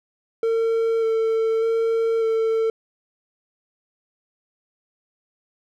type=tone with vibrato; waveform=triangle; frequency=450.9 Hz; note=A4; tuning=42 cents sharp; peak=-16 dBFS; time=0.43-2.7 s; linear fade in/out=2 ms; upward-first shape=square; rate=0.84 Hz; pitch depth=12 cents each way; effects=none